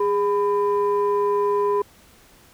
sine tone pair together, 409.2 / 1000 Hz, G#4 / B5, -26 / +21 cents, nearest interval octave + minor third, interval 1547 cents, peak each -18 / -22 dBFS, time 0-1.82 s, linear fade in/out 5 ms, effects tanh soft clip ceiling -12 dBFS + pink hiss -52 dBFS RMS until 2.53 s

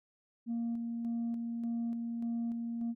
sine tone with tremolo, 233.1 Hz, A#3, in tune, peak -30 dBFS, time 0.46-2.95 s, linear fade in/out 50 ms, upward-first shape square, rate 1.7 Hz, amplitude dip 35%, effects tanh soft clip ceiling -30 dBFS

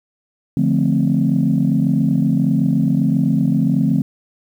sine chord, D minor seventh, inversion none, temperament equal, 146.83 / 174.61 / 220 / 261.6 Hz, D3 / F3 / A3 / C4, 0 / 0 / 0 / 0 cents, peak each -18 dBFS, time 0.57-4.02 s, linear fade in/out 2 ms, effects tanh soft clip ceiling -5 dBFS + 8-bit

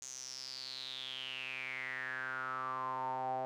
sawtooth tone with band-pass filter sweep, 130 Hz, C3, 11 cents flat, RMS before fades -41 dBFS, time 0.02-3.45 s, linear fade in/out 0 ms, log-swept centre 6700 to 710 Hz, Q 8.8, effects none

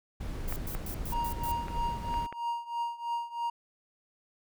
brown noise, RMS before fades -36 dBFS, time 0.2-2.27 s, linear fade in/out 10 ms
violet noise bursts, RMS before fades -41 dBFS, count 6, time 0.48-1.516 s, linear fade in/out 0 ms, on 81 ms, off 110 ms
clicks, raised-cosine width 0.5 ms, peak -24 dBFS, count 5, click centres 0.525 / 0.75 / 1.683 / 2.141 / 2.326 s
triangle tone with tremolo, 940 Hz, A#5, 14 cents sharp, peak -26 dBFS, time 1.12-3.5 s, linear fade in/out 5 ms, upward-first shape triangle, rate 3.1 Hz, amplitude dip 90%
effects none

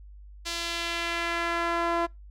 sawtooth tone with band-pass filter sweep, 339.5 Hz, F4, 49 cents flat, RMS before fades -29 dBFS, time 0.45-2.07 s, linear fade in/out 20 ms, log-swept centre 4700 to 910 Hz, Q 1.2, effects noise-tail reverb RT60 0.2 s tail -26 dB re dry + added 50 Hz sine -44 dBFS peak until 2.3 s

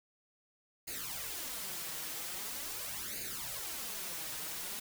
white noise with flanger, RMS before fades -41 dBFS, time 0.87-4.8 s, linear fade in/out 10 ms, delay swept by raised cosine 0.44 to 6.44 ms, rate 0.43 Hz, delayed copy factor +0.75, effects none

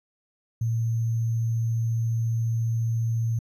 sine tone with sample-and-hold, 114.3 Hz, A#2, 34 cents flat, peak -22 dBFS, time 0.61-3.39 s, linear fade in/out 5 ms, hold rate 6300 Hz, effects resampled to 32000 Hz

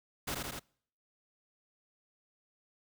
pink noise with echo, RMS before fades -36 dBFS, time 0.27-0.35 s, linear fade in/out 10 ms, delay 82 ms, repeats 3, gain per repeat -2 dB, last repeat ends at 0.596 s, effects noise-tail reverb RT60 0.6 s tail -26 dB re dry

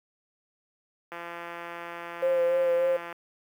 click train, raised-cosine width 0.5 ms, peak -23 dBFS, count 344, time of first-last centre 1.12-3.126 s, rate 171 Hz
sine tone with vibrato, 523.3 Hz, C5, in tune, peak -21 dBFS, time 2.22-2.97 s, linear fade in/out 10 ms, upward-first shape sine, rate 3.4 Hz, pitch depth 23 cents each way
effects high-pass 300 Hz 12 dB/octave + 9-bit

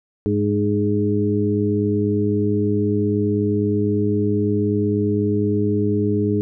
harmonic tone with a mistuned harmonic, 103.83 Hz, G#2, in tune, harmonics 1 / 2 / 3 / 4, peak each -22 / -22 / -22 / -22 dBFS, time 0.26-6.41 s, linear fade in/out 0 ms, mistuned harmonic 3, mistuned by -25 cents, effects none

